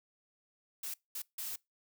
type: noise bursts at uneven times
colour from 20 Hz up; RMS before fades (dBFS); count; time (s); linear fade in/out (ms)
blue; -40; 3; 0.83-0.94 / 1.15-1.22 / 1.38-1.56; 5
effects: noise-tail reverb RT60 0.2 s tail -24 dB re dry